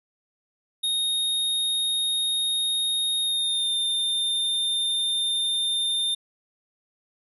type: tone with pitch glide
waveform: square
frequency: 3721 to 3611 Hz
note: A#7 to A7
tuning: -4 to +44 cents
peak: -23 dBFS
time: 0.83-6.15 s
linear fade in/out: 10 ms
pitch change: -52 cents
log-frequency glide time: 3.21-3.72 s
effects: none